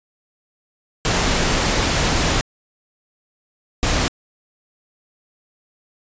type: noise bursts at uneven times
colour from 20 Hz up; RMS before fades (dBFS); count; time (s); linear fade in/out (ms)
pink; -18; 2; 1.05-2.41 / 3.83-4.08; 0
effects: resampled to 16000 Hz